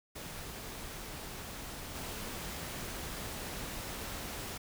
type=noise with level steps; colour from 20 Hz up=pink; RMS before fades=-44 / -41 dBFS; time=0.15-4.58 s; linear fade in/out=10 ms; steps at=1.95 s; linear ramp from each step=2 ms; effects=none